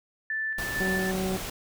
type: tone with tremolo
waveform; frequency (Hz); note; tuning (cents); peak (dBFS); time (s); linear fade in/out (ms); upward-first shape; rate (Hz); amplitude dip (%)
sine; 1760; A6; 0; -27; 0.3-1.11; 2; square; 2.2; 35
type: noise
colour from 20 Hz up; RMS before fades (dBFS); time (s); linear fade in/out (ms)
pink; -35; 0.58-1.5; 5
type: harmonic tone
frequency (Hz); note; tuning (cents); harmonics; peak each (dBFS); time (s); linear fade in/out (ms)
188.1; F#3; +29; 1 / 2 / 3 / 4; -29 / -31 / -38 / -39; 0.8-1.37; 5
effects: none